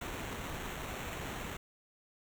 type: noise with sample-and-hold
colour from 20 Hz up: pink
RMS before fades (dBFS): -41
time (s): 0.01-1.57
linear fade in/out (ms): 5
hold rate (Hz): 4900
effects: none